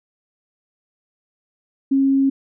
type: tone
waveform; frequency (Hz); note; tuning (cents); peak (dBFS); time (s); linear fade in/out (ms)
sine; 271.6; C#4; -35; -13; 1.91-2.3; 10
effects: none